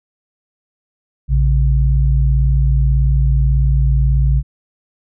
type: tone pair together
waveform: sine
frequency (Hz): 57.48 / 135.7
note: A#1 / C#3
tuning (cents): -24 / -36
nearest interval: octave + minor third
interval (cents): 1488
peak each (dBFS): -11 / -16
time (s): 1.28-4.43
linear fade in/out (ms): 50
effects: none